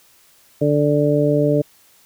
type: harmonic tone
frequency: 146.83 Hz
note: D3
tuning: in tune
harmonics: 1 / 2 / 3 / 4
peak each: -19 / -19 / -19 / -19 dBFS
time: 0.61-1.62 s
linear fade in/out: 10 ms
effects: white hiss -53 dBFS RMS until 2.05 s